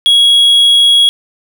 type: tone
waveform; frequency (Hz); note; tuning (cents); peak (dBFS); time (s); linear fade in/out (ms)
triangle; 3322; G#7; 0; -3; 0.06-1.09; 0
effects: none